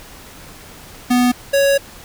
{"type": "tone pair in turn", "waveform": "square", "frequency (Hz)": [246.9, 556], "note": ["B3", "C#5"], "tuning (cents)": [0, 5], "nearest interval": "octave + major second", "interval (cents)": 1405, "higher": "second", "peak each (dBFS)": -12, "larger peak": "neither", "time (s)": [[1.1, 1.32], [1.53, 1.78]], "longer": "second", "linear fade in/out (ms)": 10, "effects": ["pink hiss -39 dBFS RMS until 2.04 s"]}